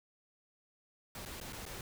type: noise with dropouts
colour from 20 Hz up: pink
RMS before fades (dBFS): -45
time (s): 1.15-1.81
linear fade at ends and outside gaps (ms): 2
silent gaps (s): 1.252-1.259 / 1.402-1.412 / 1.525-1.53 / 1.654-1.662
effects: none